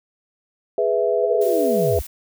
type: chord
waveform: sine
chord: E major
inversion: first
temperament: equal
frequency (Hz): 415.3 / 493.9 / 659.3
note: G#4 / B4 / E5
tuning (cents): 0 / 0 / 0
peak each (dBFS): -21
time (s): 0.78-1.99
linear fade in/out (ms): 2
type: linear sweep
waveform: sine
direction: down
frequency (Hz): 523.3 to 56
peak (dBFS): -22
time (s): 1.23-2.02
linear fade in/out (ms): 10
type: noise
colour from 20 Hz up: blue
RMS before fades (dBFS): -36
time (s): 1.41-2.07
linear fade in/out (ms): 5
effects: none

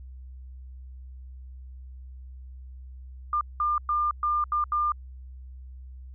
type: tone bursts at uneven times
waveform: sine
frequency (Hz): 1200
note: D6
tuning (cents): +37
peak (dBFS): -22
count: 6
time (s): 3.33-3.41 / 3.6-3.78 / 3.89-4.11 / 4.23-4.44 / 4.52-4.64 / 4.72-4.92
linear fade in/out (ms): 2
effects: added 64 Hz sine -40 dBFS peak until 6.14 s

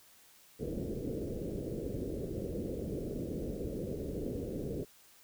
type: low-pass noise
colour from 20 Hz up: white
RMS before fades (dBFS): -38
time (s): 0.59-4.85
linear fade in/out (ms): 20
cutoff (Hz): 510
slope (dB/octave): 48
effects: white hiss -61 dBFS RMS until 5.23 s

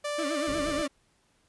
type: tone with pitch glide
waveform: sawtooth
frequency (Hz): 587.3 to 591.4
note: D5 to D5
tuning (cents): 0 to +12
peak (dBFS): -26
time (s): 0.04-0.87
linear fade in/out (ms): 10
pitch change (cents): +12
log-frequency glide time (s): 0.15-0.35
type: tone with vibrato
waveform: 35% pulse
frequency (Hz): 300.9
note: D4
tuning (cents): +42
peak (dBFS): -29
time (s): 0.18-0.88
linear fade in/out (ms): 10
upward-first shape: sine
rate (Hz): 8.4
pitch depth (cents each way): 170
type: low-pass noise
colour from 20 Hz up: pink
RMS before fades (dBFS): -40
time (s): 0.47-0.82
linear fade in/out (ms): 2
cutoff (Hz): 640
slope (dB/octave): 96
effects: pink hiss -68 dBFS RMS until 1.48 s + resampled to 24000 Hz

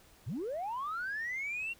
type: linear sweep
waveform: sine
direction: up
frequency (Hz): 80.9 to 2776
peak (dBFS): -33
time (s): 0.26-1.74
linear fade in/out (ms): 20
effects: tanh soft clip ceiling -31 dBFS + pink hiss -61 dBFS RMS until 1.79 s

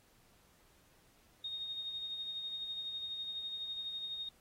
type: tone with tremolo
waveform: sine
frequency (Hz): 3710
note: A#7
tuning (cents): -9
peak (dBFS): -37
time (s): 1.44-4.29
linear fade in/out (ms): 5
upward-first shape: sine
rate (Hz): 12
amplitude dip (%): 40
effects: pink hiss -68 dBFS RMS until 4.4 s + AAC 48 kbps

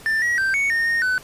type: tone with pitch steps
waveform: triangle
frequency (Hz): 1781 / 1911 / 1564 / 2224 / 1837 / 1849 / 1506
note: A6 / A#6 / G6 / C#7 / A#6 / A#6 / F#6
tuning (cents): +21 / +43 / -4 / +5 / -26 / -15 / +30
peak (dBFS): -16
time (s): 0.06-1.18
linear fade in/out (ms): 0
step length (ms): 160
effects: pink hiss -44 dBFS RMS until 1.23 s + resampled to 32000 Hz

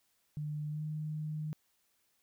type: tone with pitch glide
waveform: sine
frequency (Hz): 150 to 153.51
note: D3 to D#3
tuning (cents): +37 to -23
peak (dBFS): -35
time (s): 0.37-1.53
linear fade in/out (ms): 0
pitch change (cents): +40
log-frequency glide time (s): 0.69-0.82
effects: white hiss -75 dBFS RMS until 2.22 s

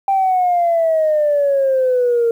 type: exponential sweep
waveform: sine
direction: down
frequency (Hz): 789 to 459.9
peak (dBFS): -11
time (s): 0.08-2.31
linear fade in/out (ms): 2
effects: tanh soft clip ceiling -8 dBFS + 8-bit

